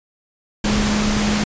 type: tone in noise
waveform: sine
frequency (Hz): 209.5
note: G#3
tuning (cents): +15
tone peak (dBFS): -18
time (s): 0.64-1.44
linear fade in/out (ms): 5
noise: pink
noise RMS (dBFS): -21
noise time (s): 0.64-1.44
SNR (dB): 0
effects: resampled to 16000 Hz